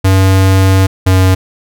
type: tone pair in turn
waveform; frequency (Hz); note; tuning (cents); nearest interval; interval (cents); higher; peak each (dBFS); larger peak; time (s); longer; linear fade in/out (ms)
square; 95.4 / 93.65; G2 / F#2; -47 / +21; unison; 32; first; -6; neither; 0.04-0.87 / 1.06-1.35; first; 10
effects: none